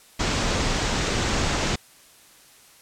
pink low-pass noise, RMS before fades -24 dBFS, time 0.19-1.76 s, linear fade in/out 10 ms, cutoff 7700 Hz, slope 48 dB/octave, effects white hiss -52 dBFS RMS until 2.81 s + low-pass 12000 Hz 12 dB/octave

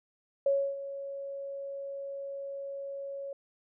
sine tone with ADSR envelope, 554.4 Hz, C#5, in tune, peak -22 dBFS, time 0.46-3.33 s, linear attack 4 ms, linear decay 290 ms, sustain -14 dB, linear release 3 ms, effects none

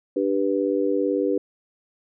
sine chord, G major, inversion second, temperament just, 294 / 392 / 490 Hz, D4 / G4 / B4, +2 / 0 / -14 cents, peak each -24 dBFS, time 0.16-1.38 s, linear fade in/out 5 ms, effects none

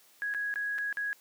sine tone with dropouts, 1661.2 Hz, G#6, in tune, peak -30 dBFS, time 0.22-1.13 s, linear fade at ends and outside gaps 0 ms, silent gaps 0.339-0.347 / 0.54-0.558 / 0.782-0.786 / 0.927-0.971 s, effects white hiss -61 dBFS RMS until 1.2 s + high-pass 200 Hz 12 dB/octave

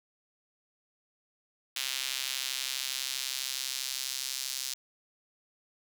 sawtooth tone with high-pass filter sweep, 132.3 Hz, C3, 20 cents sharp, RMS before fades -35 dBFS, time 1.76-4.74 s, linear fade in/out 5 ms, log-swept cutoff 3200 to 4800 Hz, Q 1.3, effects none

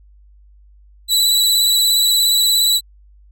sawtooth tone with vibrato, 3949 Hz, B7, 1 cent flat, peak -9 dBFS, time 1.08-2.81 s, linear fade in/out 50 ms, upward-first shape triangle, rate 17 Hz, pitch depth 33 cents each way, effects added 50 Hz sine -44 dBFS peak until 3.31 s

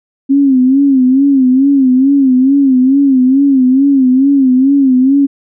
sine tone with vibrato, 267 Hz, C4, 35 cents sharp, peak -5 dBFS, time 0.29-5.27 s, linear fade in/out 20 ms, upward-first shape sine, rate 2.3 Hz, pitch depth 96 cents each way, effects none

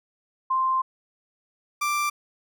sine / 30% pulse tone pair in turn, 1046.5 / 1178.1 Hz, C6 / D6, 0 / +5 cents, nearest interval major second, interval 205 cents, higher second, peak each -20 dBFS, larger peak neither, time 0.5-0.82 / 1.81-2.1 s, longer first, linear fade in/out 10 ms, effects none

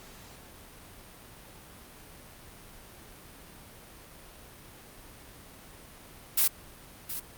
blue noise with echo, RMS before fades -23 dBFS, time 6.37-6.48 s, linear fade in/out 10 ms, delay 720 ms, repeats 1, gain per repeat -12 dB, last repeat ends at 7.2 s, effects pink hiss -50 dBFS RMS until 7.37 s + Opus 48 kbps

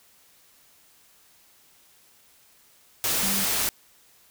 sine tone in noise, 196 Hz, G3, in tune, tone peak -31 dBFS, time 3.23-3.44 s, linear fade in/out 0 ms, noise white, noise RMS -25 dBFS, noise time 3.04-3.69 s, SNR -9 dB, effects white hiss -58 dBFS RMS until 4.3 s

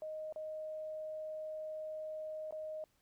sine tone with dropouts, 622.3 Hz, D#5, in tune, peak -40 dBFS, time 0.02-2.84 s, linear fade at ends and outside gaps 1 ms, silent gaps 0.325-0.36 / 2.509-2.524 s, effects pink hiss -75 dBFS RMS until 3.01 s

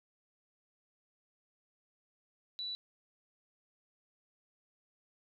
sine tone, 3951 Hz, B7, in tune, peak -37 dBFS, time 2.59-2.75 s, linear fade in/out 0 ms, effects none

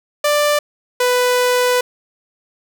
sawtooth tone pair in turn, 590 / 496.1 Hz, D5 / B4, +8 / +8 cents, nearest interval minor third, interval 300 cents, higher first, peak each -9 dBFS, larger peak neither, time 0.24-0.59 / 1-1.81 s, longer second, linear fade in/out 5 ms, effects none

